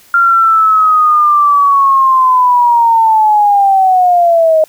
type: linear sweep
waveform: sine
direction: down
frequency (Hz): 1391 to 622.3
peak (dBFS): -5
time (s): 0.14-4.64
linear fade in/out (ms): 2
effects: white hiss -44 dBFS RMS until 4.68 s